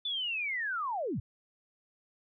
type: linear sweep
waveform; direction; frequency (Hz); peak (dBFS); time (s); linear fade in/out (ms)
sine; down; 3524 to 74.9; -31; 0.05-1.2; 5
effects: none